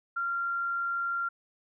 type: tone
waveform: sine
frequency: 1383 Hz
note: F6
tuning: 17 cents flat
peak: -28 dBFS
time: 0.16-1.29 s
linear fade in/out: 10 ms
effects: none